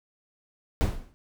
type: noise with exponential decay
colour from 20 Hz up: brown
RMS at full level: -18 dBFS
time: 0.81-1.14 s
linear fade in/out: 0 ms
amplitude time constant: 70 ms
effects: none